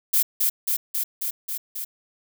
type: noise with echo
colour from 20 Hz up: violet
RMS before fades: -19 dBFS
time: 0.13-0.23 s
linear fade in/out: 10 ms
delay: 270 ms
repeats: 6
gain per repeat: -2 dB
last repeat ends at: 1.85 s
effects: none